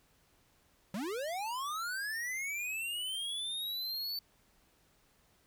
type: linear sweep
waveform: square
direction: up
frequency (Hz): 174.61 to 4534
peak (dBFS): -36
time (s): 0.94-4.19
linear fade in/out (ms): 2
effects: pink hiss -69 dBFS RMS until 5.46 s